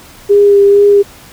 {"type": "tone with vibrato", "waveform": "sine", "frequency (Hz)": 403.8, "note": "G#4", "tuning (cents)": -49, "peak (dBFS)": -3, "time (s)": [0.29, 1.03], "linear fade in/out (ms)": 20, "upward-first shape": "sine", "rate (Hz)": 2.2, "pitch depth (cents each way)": 16, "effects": ["pink hiss -37 dBFS RMS until 1.32 s"]}